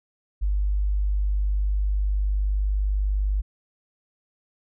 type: tone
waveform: sine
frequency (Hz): 49.94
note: G1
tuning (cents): +33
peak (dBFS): -20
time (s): 0.41-3.42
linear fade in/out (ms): 20
effects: none